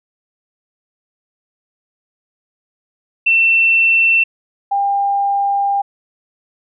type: tone pair in turn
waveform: sine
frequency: 2690 / 799.7 Hz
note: E7 / G5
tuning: +34 / +34 cents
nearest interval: octave + major sixth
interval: 2100 cents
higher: first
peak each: -9 / -13 dBFS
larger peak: first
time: 3.26-4.24 / 4.71-5.82 s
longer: second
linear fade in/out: 10 ms
effects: none